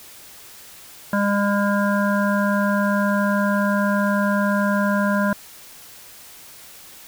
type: harmonic tone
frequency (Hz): 202.3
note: G#3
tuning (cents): -45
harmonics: 1 / 3 / 5 / 7 / 8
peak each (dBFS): -19 / -24 / -26 / -27 / -28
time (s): 1.13-5.33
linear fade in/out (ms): 2
effects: white hiss -43 dBFS RMS until 7.07 s